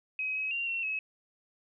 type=tone with pitch steps; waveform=sine; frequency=2536 / 2552 / 2768 / 2720 / 2571 Hz; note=D#7 / D#7 / F7 / F7 / E7; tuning=+32 / +43 / -16 / -46 / -44 cents; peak=-30 dBFS; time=0.19-0.99 s; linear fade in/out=2 ms; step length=160 ms; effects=none